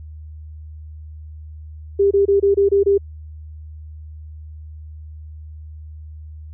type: tone bursts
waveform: sine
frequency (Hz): 398.2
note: G4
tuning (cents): +27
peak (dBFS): -11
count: 7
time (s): 1.99-2.98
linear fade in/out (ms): 10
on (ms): 120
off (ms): 25
effects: added 77 Hz sine -33 dBFS peak until 6.53 s